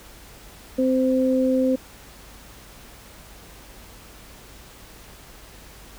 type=tone pair together; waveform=sine; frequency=260 / 517.8 Hz; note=C4 / C5; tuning=-11 / -18 cents; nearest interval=octave; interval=1193 cents; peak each=-19 / -21 dBFS; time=0.78-1.76 s; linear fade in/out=10 ms; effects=added 50 Hz sine -49 dBFS peak until 5.98 s + pink hiss -46 dBFS RMS until 5.98 s